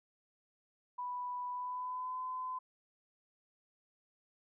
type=tone with pitch glide; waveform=sine; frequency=987.8 to 1018.5 Hz; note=B5 to C6; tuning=0 to -47 cents; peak=-37 dBFS; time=0.98-2.59 s; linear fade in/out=10 ms; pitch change=+53 cents; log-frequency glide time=1.5-2.21 s; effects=none